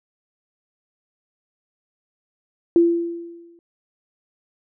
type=tone with exponential decay; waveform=sine; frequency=340 Hz; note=F4; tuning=46 cents flat; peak=-9 dBFS; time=2.76-3.59 s; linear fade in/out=1 ms; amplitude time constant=180 ms; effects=none